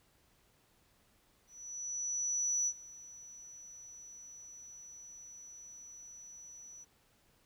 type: tone with ADSR envelope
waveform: sine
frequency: 5920 Hz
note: F#8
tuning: in tune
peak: -28 dBFS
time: 1.47-6.85 s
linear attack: 1200 ms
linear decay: 59 ms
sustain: -21 dB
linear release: 23 ms
effects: tanh soft clip ceiling -26 dBFS + pink hiss -70 dBFS RMS until 7.45 s